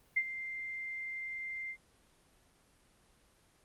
sine tone with ADSR envelope, 2093 Hz, C7, in tune, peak -25 dBFS, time 0.16-1.77 s, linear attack 12 ms, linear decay 56 ms, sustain -13 dB, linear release 71 ms, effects pink hiss -67 dBFS RMS until 3.64 s + Opus 24 kbps

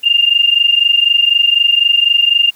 sine tone pair together, 2794 / 2818 Hz, F7 / F7, 0 / +15 cents, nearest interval unison, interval 15 cents, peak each -11 dBFS, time 0.03-2.51 s, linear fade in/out 20 ms, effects white hiss -47 dBFS RMS until 2.55 s

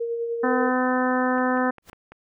sine tone with tremolo, 466.2 Hz, A#4, in tune, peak -23 dBFS, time 0-0.7 s, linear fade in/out 10 ms, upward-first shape sine, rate 10 Hz, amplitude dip 35%
harmonic tone, 253.9 Hz, B3, 48 cents sharp, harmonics 1 / 2 / 3 / 4 / 5 / 6 / 7, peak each -23 / -26 / -28 / -29 / -30 / -31 / -31 dBFS, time 0.43-1.71 s, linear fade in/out 10 ms
clicks, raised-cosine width 0.5 ms, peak -28 dBFS, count 6, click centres 1.382 / 1.574 / 1.783 / 1.897 / 1.931 / 2.12 s
pink noise with exponential growth, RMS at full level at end -40 dBFS, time 1.82-1.9 s, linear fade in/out 5 ms, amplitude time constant 16 ms
effects none

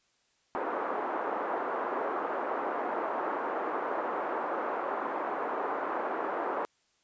white band-pass noise, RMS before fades -33 dBFS, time 0.55-6.65 s, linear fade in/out 0 ms, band 310 to 1200 Hz, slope 24 dB/octave, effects white hiss -71 dBFS RMS until 7.03 s + resampled to 16000 Hz

